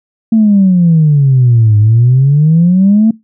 sine exponential two-way sweep, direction down then up, 227.2 to 103.83 to 227.2 Hz, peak -3 dBFS, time 0.32-3.11 s, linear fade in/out 5 ms, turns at 1.78 s, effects noise-tail reverb RT60 0.2 s tail -22 dB re dry + tanh soft clip ceiling 0 dBFS

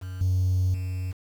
triangle tone with level steps, 92.3 Hz, F#2, 4 cents flat, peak -30 / -17 / -25 dBFS, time 0.01-1.13 s, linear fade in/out 20 ms, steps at 0.21 / 0.74 s, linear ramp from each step 2 ms, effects tanh soft clip ceiling -16 dBFS + 8-bit

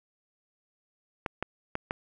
clicks, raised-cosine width 0.5 ms, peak -15 dBFS, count 4, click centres 1.262 / 1.426 / 1.754 / 1.909 s, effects none

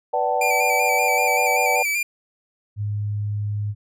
sine chord, B minor seventh, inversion none, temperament equal with one note detuned, 493.9 / 587.3 / 759 / 880 Hz, B4 / D5 / F#5 / A5, 0 / 0 / +44 / 0 cents, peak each -25 / -25 / -22 / -25 dBFS, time 0.13-1.83 s, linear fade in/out 10 ms
45% pulse tone with vibrato, 2349 Hz, D7, in tune, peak -20 dBFS, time 0.41-2.03 s, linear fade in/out 5 ms, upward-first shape square, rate 5.2 Hz, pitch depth 36 cents each way
sine tone, 103.83 Hz, G#2, in tune, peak -22 dBFS, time 2.76-3.75 s, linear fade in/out 50 ms
effects none

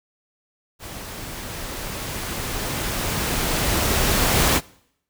pink noise with level ramp, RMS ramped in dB -36 to -17 dBFS, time 0.79-4.61 s, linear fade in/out 50 ms, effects noise-tail reverb RT60 0.7 s tail -23 dB re dry

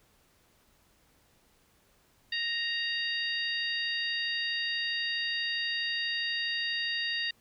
harmonic tone, 932.3 Hz, A#5, in tune, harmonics 2 / 3 / 4 / 5, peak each -33 / -35 / -36 / -37 dBFS, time 2.32-7.31 s, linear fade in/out 5 ms, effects pink hiss -66 dBFS RMS until 7.4 s

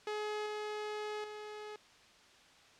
sawtooth tone with level steps, 422.8 Hz, G#4, 31 cents sharp, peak -32 / -34 / -40 dBFS, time 0.07-1.76 s, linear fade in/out 2 ms, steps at 0.46 / 1.24 s, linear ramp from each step 2 ms, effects white hiss -61 dBFS RMS until 2.79 s + low-pass 5000 Hz 12 dB/octave

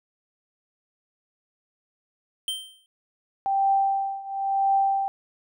square tone with exponential decay, 3130 Hz, G7, 3 cents flat, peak -24 dBFS, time 2.48-2.86 s, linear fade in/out 1 ms, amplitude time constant 82 ms
sine tone with tremolo, 784 Hz, G5, in tune, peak -17 dBFS, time 3.46-5.08 s, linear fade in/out 0 ms, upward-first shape triangle, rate 0.97 Hz, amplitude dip 90%
effects none

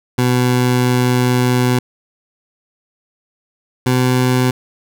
20% pulse tone pair in turn, 124.7 / 126.73 Hz, B2 / B2, +17 / +45 cents, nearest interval unison, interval 28 cents, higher second, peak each -7 dBFS, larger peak neither, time 0.18-1.79 / 3.86-4.51 s, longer first, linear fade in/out 5 ms, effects none

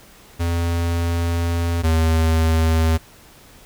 square tone pair in turn, 85 / 80.77 Hz, F2 / E2, -46 / -35 cents, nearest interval minor second, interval 89 cents, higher first, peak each -19 / -15 dBFS, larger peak second, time 0.39-1.83 / 1.83-2.98 s, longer first, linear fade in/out 20 ms, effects pink hiss -47 dBFS RMS until 3.65 s

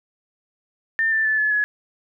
sine tone with pitch steps, 1800 / 1772.1 / 1744.7 / 1717.7 / 1691.1 Hz, A6 / A6 / A6 / A6 / G#6, +39 / +12 / -15 / -42 / +31 cents, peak -17 dBFS, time 0.99-1.64 s, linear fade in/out 0 ms, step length 130 ms, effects none

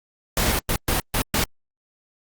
pink noise bursts at uneven times, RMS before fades -21 dBFS, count 5, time 0.37-0.59 / 0.69-0.76 / 0.88-1 / 1.14-1.22 / 1.34-1.44 s, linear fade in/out 2 ms, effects Opus 48 kbps

